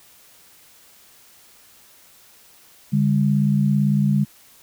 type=tone pair together; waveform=sine; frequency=144.4 / 202.3 Hz; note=D3 / G#3; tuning=-29 / -45 cents; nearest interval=tritone; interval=584 cents; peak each=-18 dBFS; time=2.92-4.25 s; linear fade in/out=20 ms; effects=white hiss -51 dBFS RMS until 4.62 s